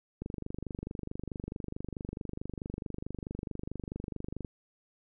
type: click train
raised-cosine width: 3 ms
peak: -24 dBFS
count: 105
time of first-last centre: 0.22-4.448 s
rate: 24.6 Hz
effects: none